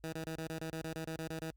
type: tone bursts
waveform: 15% pulse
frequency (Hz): 160.8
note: E3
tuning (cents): -43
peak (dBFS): -32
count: 13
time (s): 0.04-1.507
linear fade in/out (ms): 0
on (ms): 87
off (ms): 28
effects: added 50 Hz sine -61 dBFS peak until 1.56 s + Opus 48 kbps